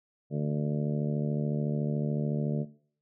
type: harmonic tone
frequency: 73.8 Hz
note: D2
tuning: 9 cents sharp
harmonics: 2 / 3 / 4 / 5 / 6 / 7 / 8 / 9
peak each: -29 / -34 / -42 / -39 / -38 / -49 / -41 / -48 dBFS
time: 0.3-2.66 s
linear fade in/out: 50 ms
effects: noise-tail reverb RT60 0.5 s tail -18 dB re dry